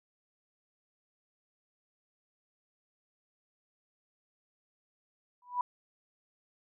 sine tone with exponential growth, 984 Hz, B5, 7 cents flat, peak -24 dBFS, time 5.42-5.61 s, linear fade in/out 2 ms, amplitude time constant 40 ms, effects none

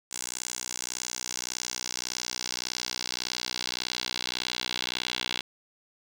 10% pulse tone with band-pass filter sweep, 61.74 Hz, B1, in tune, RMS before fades -34 dBFS, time 0.11-5.41 s, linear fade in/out 5 ms, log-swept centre 7600 to 3500 Hz, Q 2.3, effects none

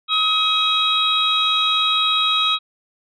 sine tone cluster, 1271 / 2523 / 3304 / 3814 Hz, D#6 / D#7 / G#7 / A#7, +36 / +23 / -10 / +39 cents, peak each -20 / -25 / -22 / -18 dBFS, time 0.08-2.59 s, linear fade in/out 50 ms, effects tanh soft clip ceiling -6 dBFS

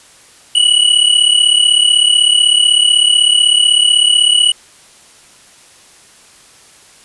square tone pair together, 2920 / 2956 Hz, F#7 / F#7, -24 / -2 cents, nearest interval unison, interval 22 cents, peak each -11 dBFS, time 0.55-4.52 s, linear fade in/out 5 ms, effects white hiss -43 dBFS RMS until 7.04 s + resampled to 24000 Hz

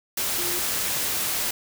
sine tone in noise, 351.7 Hz, F4, 12 cents sharp, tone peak -34 dBFS, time 0.38-0.59 s, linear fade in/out 5 ms, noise white, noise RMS -26 dBFS, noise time 0.17-1.51 s, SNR -11 dB, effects none

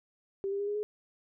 sine tone with pitch steps, 392 / 398.9 / 405.8 / 412.9 / 420.1 Hz, G4 / G4 / G#4 / G#4 / G#4, 0 / +30 / -40 / -10 / +20 cents, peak -30 dBFS, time 0.44-0.83 s, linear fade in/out 0 ms, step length 78 ms, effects none

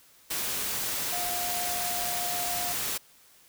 sine tone in noise, 709 Hz, F5, 26 cents sharp, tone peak -34 dBFS, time 1.12-2.73 s, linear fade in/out 10 ms, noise white, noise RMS -31 dBFS, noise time 0.3-2.98 s, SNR -6 dB, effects white hiss -58 dBFS RMS until 3.48 s

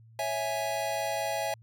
square chord, C# minor, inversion none, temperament equal, 554.4 / 659.3 / 830.6 Hz, C#5 / E5 / G#5, 0 / 0 / 0 cents, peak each -37 / -33 / -34 dBFS, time 0.19-1.54 s, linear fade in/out 2 ms, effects added 113 Hz sine -52 dBFS peak until 1.62 s

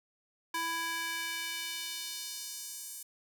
square tone with high-pass filter sweep, 331 Hz, E4, 7 cents sharp, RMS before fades -38 dBFS, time 0.54-3.03 s, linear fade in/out 5 ms, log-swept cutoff 1000 to 8700 Hz, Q 1.2, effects none

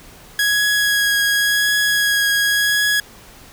sawtooth tone with vibrato, 1661.2 Hz, G#6, in tune, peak -11 dBFS, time 0.39-3 s, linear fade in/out 2 ms, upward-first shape triangle, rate 0.91 Hz, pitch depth 15 cents each way, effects pink hiss -43 dBFS RMS until 3.52 s

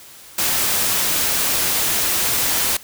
white noise, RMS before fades -19 dBFS, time 0.38-2.77 s, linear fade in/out 5 ms, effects white hiss -42 dBFS RMS until 2.83 s

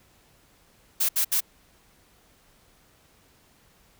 blue noise bursts, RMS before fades -23 dBFS, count 3, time 1-1.406 s, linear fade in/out 10 ms, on 90 ms, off 68 ms, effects pink hiss -60 dBFS RMS until 3.99 s

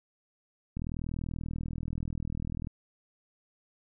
click train, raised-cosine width 5 ms, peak -23 dBFS, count 78, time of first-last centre 0.77-2.671 s, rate 40.5 Hz, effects none

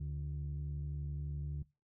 sine tone pair together, 73.42 / 145.2 Hz, D2 / D3, 0 / -19 cents, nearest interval octave, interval 1181 cents, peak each -38 / -38 dBFS, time 0-1.63 s, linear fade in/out 10 ms, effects noise-tail reverb RT60 0.3 s tail -24 dB re dry + tanh soft clip ceiling -33 dBFS

